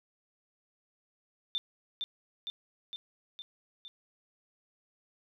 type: tone with echo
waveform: sine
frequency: 3570 Hz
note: A7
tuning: 24 cents sharp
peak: -29 dBFS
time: 1.55-1.58 s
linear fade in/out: 0 ms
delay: 460 ms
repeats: 5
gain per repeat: -3 dB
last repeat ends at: 3.88 s
effects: none